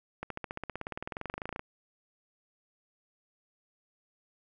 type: accelerating click train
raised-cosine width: 0.5 ms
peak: -21 dBFS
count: 28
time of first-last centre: 0.23-1.594 s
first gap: 73 ms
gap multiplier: 0.97
effects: none